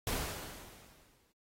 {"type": "noise with exponential decay", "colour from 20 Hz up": "pink", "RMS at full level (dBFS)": -34, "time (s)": [0.07, 1.32], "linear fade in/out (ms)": 2, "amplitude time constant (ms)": 270, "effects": ["AAC 48 kbps"]}